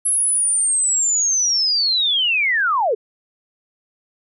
sine linear sweep, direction down, 10930 to 392 Hz, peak -15 dBFS, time 0.05-2.95 s, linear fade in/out 10 ms, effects none

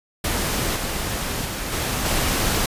pink noise with level steps, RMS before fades -23 / -26 / -28 / -24 / -21 dBFS, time 0.24-2.66 s, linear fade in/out 5 ms, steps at 0.76 / 1.45 / 1.72 / 2.05 s, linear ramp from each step 2 ms, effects resampled to 32000 Hz

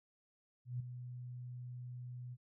sine tone with ADSR envelope, 123.7 Hz, B2, 3 cents sharp, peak -35 dBFS, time 0.65-2.37 s, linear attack 150 ms, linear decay 7 ms, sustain -9 dB, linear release 42 ms, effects none

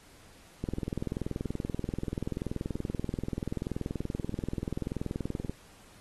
click train, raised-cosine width 3 ms, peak -19 dBFS, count 102, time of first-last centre 0.64-5.496 s, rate 20.8 Hz, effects pink hiss -57 dBFS RMS until 6 s + AAC 32 kbps

